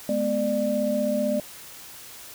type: tone cluster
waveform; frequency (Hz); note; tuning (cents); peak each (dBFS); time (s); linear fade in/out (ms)
sine; 212.5 / 248.2 / 595; G#3 / B3 / D5; +40 / +9 / +22; -27 / -28 / -24; 0.09-1.4; 2
effects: white hiss -43 dBFS RMS until 2.34 s